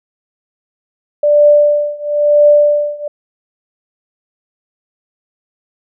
sine tone with tremolo, 589 Hz, D5, 5 cents sharp, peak -3 dBFS, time 1.23-3.08 s, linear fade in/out 5 ms, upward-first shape triangle, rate 1 Hz, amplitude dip 95%, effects none

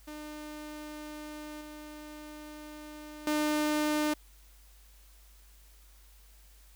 sawtooth tone with level steps, 301.8 Hz, D4, 47 cents sharp, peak -37 / -40 / -23 dBFS, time 0.07-4.14 s, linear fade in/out 10 ms, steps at 1.61 / 3.27 s, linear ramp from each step 2 ms, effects added 50 Hz sine -55 dBFS peak until 6.75 s + white hiss -62 dBFS RMS until 6.75 s

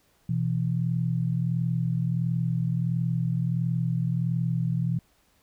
sine tone pair together, 124.6 / 166.06 Hz, B2 / E3, +16 / +13 cents, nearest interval perfect fourth, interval 497 cents, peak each -26 dBFS, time 0.29-4.99 s, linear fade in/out 5 ms, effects pink hiss -65 dBFS RMS until 5.42 s

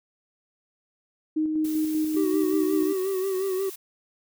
sine tone with tremolo, 311.1 Hz, D#4, in tune, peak -21 dBFS, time 1.36-2.93 s, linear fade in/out 10 ms, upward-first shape square, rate 5.1 Hz, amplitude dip 30%
blue noise, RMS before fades -40 dBFS, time 1.64-3.76 s, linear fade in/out 10 ms
triangle tone with vibrato, 381.2 Hz, G4, 48 cents flat, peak -22 dBFS, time 2.16-3.7 s, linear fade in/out 10 ms, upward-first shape sine, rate 5.6 Hz, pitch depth 51 cents each way
effects none

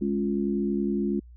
sine chord, Db major, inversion second, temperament equal, 207.7 / 277.2 / 349.2 Hz, Ab3 / Db4 / F4, 0 / 0 / 0 cents, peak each -26 / -30 / -29 dBFS, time 0.01-1.2 s, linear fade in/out 10 ms, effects added 60 Hz sine -45 dBFS peak until 1.36 s

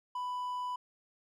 triangle tone with hard clipping, 993 Hz, B5, 9 cents sharp, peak -35 dBFS, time 0.15-0.76 s, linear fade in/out 5 ms, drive 6 dB, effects none

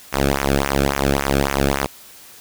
sawtooth tone with flanger, 69.3 Hz, C#2, in tune, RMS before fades -19 dBFS, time 0.12-1.87 s, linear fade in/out 20 ms, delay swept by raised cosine 0.22 to 1.05 ms, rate 3.6 Hz, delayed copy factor -0.95, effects white hiss -43 dBFS RMS until 2.4 s

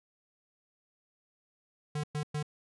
square tone bursts, 149.4 Hz, D3, 30 cents sharp, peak -32 dBFS, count 3, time 1.95-2.428 s, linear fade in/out 5 ms, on 86 ms, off 110 ms, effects resampled to 24000 Hz

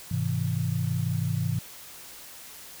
sine chord, Ab augmented, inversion none, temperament just, 103.83 / 129.78 / 162.23 Hz, Ab2 / C3 / E3, 0 / -14 / -27 cents, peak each -29 dBFS, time 0.11-1.59 s, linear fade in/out 5 ms, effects white hiss -45 dBFS RMS until 2.8 s

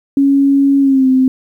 sine tone with pitch glide, 277.2 to 260.1 Hz, C#4 to C4, 0 to -10 cents, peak -7 dBFS, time 0.17-1.28 s, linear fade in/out 2 ms, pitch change -110 cents, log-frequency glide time 0.8-1.08 s, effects 8-bit

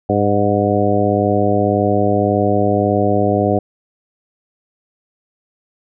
harmonic tone with a mistuned harmonic, 101.8 Hz, G#2, 34 cents flat, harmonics 1 / 2 / 3 / 4 / 5 / 6 / 7, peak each -20 / -20 / -20 / -20 / -20 / -20 / -20 dBFS, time 0.09-3.59 s, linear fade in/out 5 ms, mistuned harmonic 7, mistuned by +40 cents, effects none

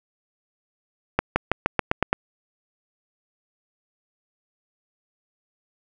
accelerating click train, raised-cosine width 0.5 ms, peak -3 dBFS, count 8, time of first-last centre 1.19-2.13 s, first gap 170 ms, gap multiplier 0.92, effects none

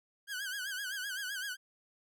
sawtooth tone with vibrato, 1564 Hz, G6, 4 cents flat, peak -33 dBFS, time 0.27-1.57 s, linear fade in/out 50 ms, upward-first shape sine, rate 7.8 Hz, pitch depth 110 cents each way, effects none

